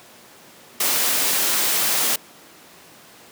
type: noise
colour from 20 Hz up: white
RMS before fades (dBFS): -20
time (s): 0.8-2.16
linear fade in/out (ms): 5
effects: pink hiss -46 dBFS RMS until 3.31 s + high-pass 200 Hz 12 dB/octave